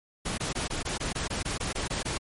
pink noise bursts, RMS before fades -31 dBFS, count 13, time 0.25-2.18 s, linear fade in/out 10 ms, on 130 ms, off 20 ms, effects MP3 48 kbps

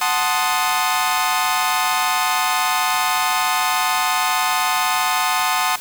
sawtooth chord, F# diminished seventh, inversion none, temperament equal, 740 / 880 / 1046.5 / 1244.5 Hz, F#5 / A5 / C6 / Eb6, 0 / 0 / 0 / 0 cents, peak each -19 dBFS, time 0.01-5.76 s, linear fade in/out 5 ms, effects white hiss -34 dBFS RMS until 5.8 s

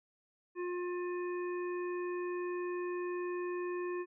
harmonic tone, 355.7 Hz, F4, 32 cents sharp, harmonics 1 / 3 / 5 / 7, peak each -35 / -45 / -49 / -52 dBFS, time 0.55-4.06 s, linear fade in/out 50 ms, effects none

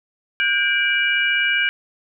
sine tone cluster, 1463 / 1598 / 2341 / 2906 Hz, F#6 / G6 / D7 / F#7, -20 / +33 / -6 / -32 cents, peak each -28 / -20 / -20 / -23 dBFS, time 0.4-1.69 s, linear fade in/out 0 ms, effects none

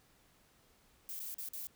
violet noise with dropouts, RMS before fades -43 dBFS, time 1.09-1.67 s, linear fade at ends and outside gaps 0 ms, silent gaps 1.194-1.201 / 1.343-1.383 / 1.487-1.534 s, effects pink hiss -68 dBFS RMS until 1.75 s

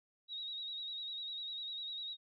sine tone with vibrato, 3811 Hz, A#7, 38 cents sharp, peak -40 dBFS, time 0.28-2.17 s, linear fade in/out 50 ms, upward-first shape square, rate 10 Hz, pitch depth 35 cents each way, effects none

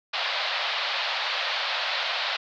white band-pass noise, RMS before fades -28 dBFS, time 0.13-2.37 s, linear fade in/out 10 ms, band 550 to 4400 Hz, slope 48 dB/octave, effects none

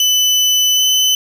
30% pulse tone with pitch glide, 3000 to 3024 Hz, F#7 to F#7, +23 to +37 cents, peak -8 dBFS, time 0-1.15 s, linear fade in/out 2 ms, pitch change +14 cents, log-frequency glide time 0.75-0.82 s, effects none

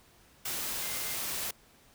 sine tone in noise, 2093 Hz, C7, in tune, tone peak -46 dBFS, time 0.82-1.16 s, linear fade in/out 5 ms, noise white, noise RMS -35 dBFS, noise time 0.45-1.51 s, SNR -14 dB, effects pink hiss -61 dBFS RMS until 1.94 s

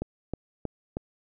click train, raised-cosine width 2 ms, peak -17 dBFS, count 4, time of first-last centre 0.02-0.969 s, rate 3.16 Hz, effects none

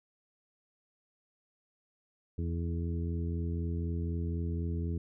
harmonic tone with a mistuned harmonic, 84 Hz, E2, 33 cents sharp, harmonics 1 / 2 / 3 / 4 / 5, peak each -32 / -38 / -42 / -44 / -46 dBFS, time 2.38-4.98 s, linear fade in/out 5 ms, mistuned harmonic 5, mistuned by +18 cents, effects none

